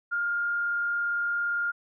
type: tone with frequency modulation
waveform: sine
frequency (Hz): 1409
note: F6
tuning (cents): +15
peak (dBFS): -25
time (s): 0.11-1.72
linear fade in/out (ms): 20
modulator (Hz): 37.5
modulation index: 0.24
effects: none